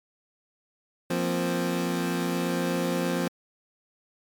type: chord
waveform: 25% pulse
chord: F suspended fourth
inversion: none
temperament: equal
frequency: 174.61 / 233.1 / 261.6 Hz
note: F3 / Bb3 / C4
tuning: 0 / 0 / 0 cents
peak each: -24 / -29 / -26 dBFS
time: 1.1-3.28 s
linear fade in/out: 5 ms
effects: MP3 96 kbps